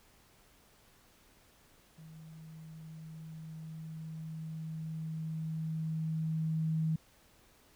sine tone with level ramp, 159.2 Hz, D#3, 40 cents sharp, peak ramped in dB -49 to -28 dBFS, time 1.98-6.96 s, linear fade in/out 5 ms, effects pink hiss -64 dBFS RMS until 7.75 s

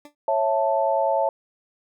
20% pulse tone with exponential decay, 293.7 Hz, D4, in tune, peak -33 dBFS, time 0.05-0.15 s, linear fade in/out 2 ms, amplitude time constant 20 ms
sine chord, A major, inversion first, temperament just, 550 / 660 / 880 Hz, C#5 / E5 / A5, -14 / +2 / 0 cents, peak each -23 dBFS, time 0.28-1.29 s, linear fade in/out 2 ms
effects none

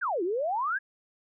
sine exponential two-way sweep, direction down then up, 1700 to 329.6 to 1700 Hz, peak -26 dBFS, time 0.01-0.79 s, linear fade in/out 20 ms, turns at 0.23 s, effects none

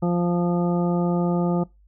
harmonic tone, 174.61 Hz, F3, in tune, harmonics 1 / 2 / 3 / 4 / 5 / 7, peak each -20 / -26 / -30 / -32 / -34 / -37 dBFS, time 0.02-1.64 s, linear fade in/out 10 ms, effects noise-tail reverb RT60 0.2 s tail -22 dB re dry + added 50 Hz sine -52 dBFS peak until 1.87 s

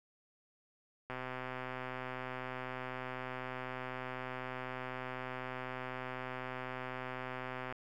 click train, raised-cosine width 0.5 ms, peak -26 dBFS, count 849, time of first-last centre 1.1-7.725 s, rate 128 Hz, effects 11-bit

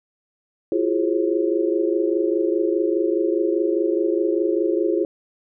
sine tone cluster, 336.6 / 361.5 / 415.3 / 538 Hz, E4 / F#4 / G#4 / C5, +36 / -40 / 0 / +48 cents, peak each -21 / -24 / -23 / -27 dBFS, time 0.72-5.05 s, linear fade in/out 2 ms, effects none

